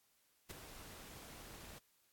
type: noise with ADSR envelope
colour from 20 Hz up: pink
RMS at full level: -44 dBFS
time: 0.49-1.79 s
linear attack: 20 ms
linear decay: 8 ms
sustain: -10 dB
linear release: 12 ms
effects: white hiss -75 dBFS RMS until 2.12 s + AAC 64 kbps